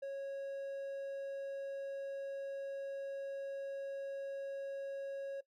triangle tone, 550 Hz, C#5, 14 cents flat, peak -37 dBFS, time 0.02-5.41 s, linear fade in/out 10 ms, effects noise-tail reverb RT60 0.1 s tail -20 dB re dry

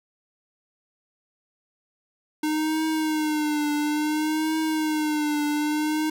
square tone with vibrato, 305.8 Hz, D#4, 30 cents flat, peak -23 dBFS, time 2.43-6.1 s, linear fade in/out 5 ms, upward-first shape triangle, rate 0.58 Hz, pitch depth 63 cents each way, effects 10-bit

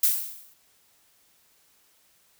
violet noise with exponential decay, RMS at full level -18 dBFS, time 0.03-0.54 s, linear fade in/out 5 ms, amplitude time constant 110 ms, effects white hiss -63 dBFS RMS until 2.39 s

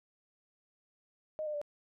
sine tone with pitch steps, 620 / 602.7 / 585.9 Hz, D#5 / D5 / D5, -6 / +45 / -4 cents, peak -34 dBFS, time 1.39-1.615 s, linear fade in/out 0 ms, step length 75 ms, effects none

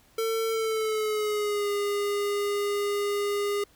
square tone with pitch glide, 450 to 407.9 Hz, A4 to G#4, +39 to -31 cents, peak -26 dBFS, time 0.18-3.64 s, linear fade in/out 5 ms, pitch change -170 cents, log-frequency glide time 0.48-1.7 s, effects pink hiss -60 dBFS RMS until 3.75 s

